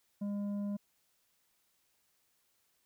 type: tone with tanh clipping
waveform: sine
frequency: 203.1 Hz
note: G#3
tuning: 38 cents flat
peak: -35 dBFS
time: 0.21-0.77 s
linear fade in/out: 10 ms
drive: 7 dB
effects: white hiss -75 dBFS RMS until 2.85 s